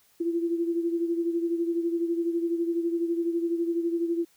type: beating tone pair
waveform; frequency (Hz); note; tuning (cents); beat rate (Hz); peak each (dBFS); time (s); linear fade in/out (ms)
sine; 336.6 / 348.6; E4 / F4; +36 / -3; 12; -25 / -32; 0.2-4.25; 10
effects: white hiss -63 dBFS RMS until 4.36 s